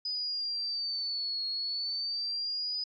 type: exponential two-way sweep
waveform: sine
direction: down then up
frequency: 4990 to 4305 to 4990 Hz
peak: -31 dBFS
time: 0.05-2.84 s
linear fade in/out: 5 ms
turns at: 1.47 s
effects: AAC 32 kbps